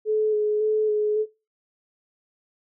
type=tone with vibrato; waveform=sine; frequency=426.7 Hz; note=G#4; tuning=47 cents sharp; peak=-19 dBFS; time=0.05-1.26 s; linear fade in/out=50 ms; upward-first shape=square; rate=1.8 Hz; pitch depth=16 cents each way; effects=noise-tail reverb RT60 0.3 s tail -20 dB re dry